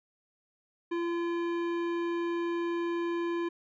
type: tone with hard clipping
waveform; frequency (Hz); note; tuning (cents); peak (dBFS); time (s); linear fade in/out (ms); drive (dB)
sine; 341.5; F4; -39; -31; 0.91-3.49; 10; 14
effects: resampled to 16000 Hz